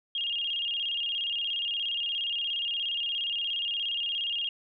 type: tone with vibrato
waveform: sine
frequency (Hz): 3029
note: F#7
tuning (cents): +40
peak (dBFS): -28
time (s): 0.15-4.49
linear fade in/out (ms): 2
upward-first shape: square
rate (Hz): 17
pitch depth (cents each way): 120
effects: none